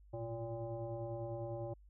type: tone with frequency modulation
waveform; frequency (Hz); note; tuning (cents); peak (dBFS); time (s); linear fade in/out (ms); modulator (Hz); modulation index
sine; 347; F4; -11; -39; 0.13-1.74; 10; 228; 1.6
effects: added 50 Hz sine -58 dBFS peak until 1.89 s